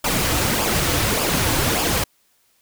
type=noise with flanger; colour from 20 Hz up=pink; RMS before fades=-20 dBFS; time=0.04-2.04 s; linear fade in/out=5 ms; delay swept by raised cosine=0.5 to 5.1 ms; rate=1.7 Hz; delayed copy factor=-0.6; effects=white hiss -62 dBFS RMS until 2.61 s